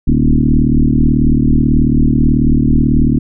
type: tone with frequency modulation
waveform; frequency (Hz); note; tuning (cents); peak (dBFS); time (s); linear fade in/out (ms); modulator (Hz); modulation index
sine; 136.1; C#3; -31; -7; 0.07-3.19; 10; 38.3; 4.1
effects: none